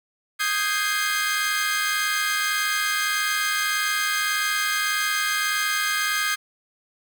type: chord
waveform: sawtooth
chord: Ab major seventh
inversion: second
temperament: equal with one note detuned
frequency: 1244.5 / 1568 / 1649.7 / 2093 Hz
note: Eb6 / G6 / Ab6 / C7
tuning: 0 / 0 / -12 / 0 cents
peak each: -24 dBFS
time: 0.39-6.36 s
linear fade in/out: 20 ms
effects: none